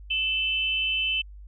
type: tone pair together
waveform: sine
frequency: 2638 / 3049 Hz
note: E7 / G7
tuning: +1 / -49 cents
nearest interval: minor third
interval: 250 cents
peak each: -26 dBFS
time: 0.1-1.22 s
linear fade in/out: 10 ms
effects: added 50 Hz sine -41 dBFS peak until 1.47 s